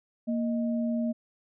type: tone pair together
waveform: sine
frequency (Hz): 233.1 / 622.3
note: A#3 / D#5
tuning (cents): 0 / 0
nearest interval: octave + perfect fourth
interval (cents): 1700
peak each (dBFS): -26 / -35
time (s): 0.27-1.13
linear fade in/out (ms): 20
effects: none